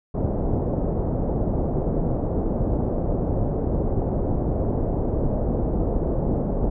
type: low-pass noise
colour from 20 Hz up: pink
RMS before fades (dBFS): -23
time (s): 0.14-6.7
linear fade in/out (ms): 10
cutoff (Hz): 660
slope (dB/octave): 24
effects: none